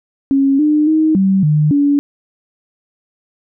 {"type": "tone with pitch steps", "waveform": "sine", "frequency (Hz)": [273.8, 301.6, 313.9, 192.7, 151.1, 285.8], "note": ["C#4", "D4", "D#4", "G3", "D3", "D4"], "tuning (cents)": [-21, 46, 15, -29, 50, -47], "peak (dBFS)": -9, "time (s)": [0.31, 1.99], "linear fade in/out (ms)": 0, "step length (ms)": 280, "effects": []}